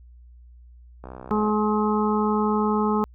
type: click train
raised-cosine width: 1 ms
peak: -24 dBFS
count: 30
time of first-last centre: 1.04-1.496 s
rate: 63.6 Hz
type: harmonic tone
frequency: 212.2 Hz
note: G#3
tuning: 38 cents sharp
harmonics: 1 / 2 / 4 / 5 / 6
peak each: -22 / -25 / -28 / -29 / -30 dBFS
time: 1.31-3.04 s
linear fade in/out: 0 ms
effects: added 60 Hz sine -45 dBFS peak until 3.14 s